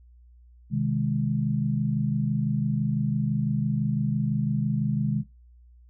sine chord, Ab major, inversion first, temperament just, 129.78 / 155.74 / 207.7 Hz, C3 / Eb3 / Ab3, -14 / +2 / 0 cents, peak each -27 dBFS, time 0.7-5.24 s, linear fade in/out 50 ms, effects noise-tail reverb RT60 0.2 s tail -17 dB re dry + added 60 Hz sine -50 dBFS peak until 5.89 s

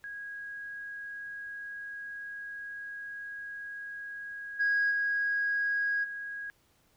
sine tone with level steps, 1647 Hz, G#6, 15 cents flat, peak -38 / -23 / -26 / -36 dBFS, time 0.04-6.5 s, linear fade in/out 0 ms, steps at 4.59 / 4.9 / 6.03 s, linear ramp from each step 20 ms, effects tanh soft clip ceiling -21 dBFS + pink hiss -68 dBFS RMS until 6.96 s

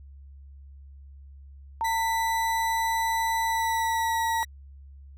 sine tone, 907 Hz, A#5, 48 cents flat, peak -24 dBFS, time 1.81-4.43 s, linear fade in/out 0 ms
sawtooth tone with pitch glide, 1978 to 1927.2 Hz, B6 to B6, +2 to -43 cents, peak -27 dBFS, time 1.84-4.45 s, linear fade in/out 10 ms, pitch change -45 cents, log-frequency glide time 3.43-4.22 s
effects added 69 Hz sine -44 dBFS peak until 5.17 s

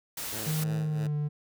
white noise, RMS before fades -36 dBFS, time 0.17-0.64 s, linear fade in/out 5 ms
10% pulse tone with tremolo, 108.6 Hz, A2, 22 cents flat, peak -29 dBFS, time 0.32-1.07 s, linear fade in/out 5 ms, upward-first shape sine, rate 3 Hz, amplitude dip 75%
triangle tone with pitch glide, 155.56 to 148.36 Hz, D#3 to D3, 0 to +18 cents, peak -25 dBFS, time 0.46-1.29 s, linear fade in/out 20 ms, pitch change -82 cents, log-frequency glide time 0.79-1.14 s
effects none

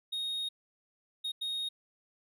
triangle tone bursts at uneven times, 3729 Hz, A#7, in tune, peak -31 dBFS, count 3, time 0.12-0.49 / 1.24-1.32 / 1.41-1.69 s, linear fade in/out 10 ms, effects none

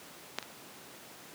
clicks, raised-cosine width 0.2 ms, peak -13 / -24 dBFS, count 2, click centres 0.386 / 0.427 s, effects pink hiss -50 dBFS RMS until 1.34 s + high-pass 200 Hz 12 dB/octave

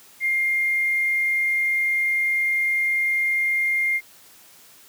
triangle tone with hard clipping, 2115 Hz, C7, 18 cents sharp, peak -19 dBFS, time 0.2-4.01 s, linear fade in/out 50 ms, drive 3 dB, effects white hiss -50 dBFS RMS until 4.88 s + high-pass 80 Hz 12 dB/octave

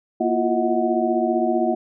sine tone cluster, 236 / 338.7 / 354.1 / 635 / 734 Hz, A#3 / E4 / F4 / D#5 / F#5, +22 / +47 / +24 / +35 / -14 cents, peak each -24 dBFS, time 0.2-1.75 s, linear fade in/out 10 ms, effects none

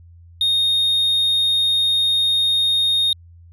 sine tone, 3700 Hz, A#7, 14 cents flat, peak -12 dBFS, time 0.41-3.13 s, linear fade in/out 2 ms, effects tanh soft clip ceiling -14 dBFS + added 85 Hz sine -42 dBFS peak until 3.52 s

